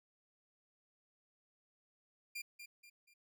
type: tone with echo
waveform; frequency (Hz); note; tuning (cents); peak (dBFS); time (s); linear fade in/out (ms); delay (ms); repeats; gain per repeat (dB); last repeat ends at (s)
sawtooth; 2394; D7; +33; -38; 2.35-2.42; 10; 240; 3; -8; 3.14
effects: none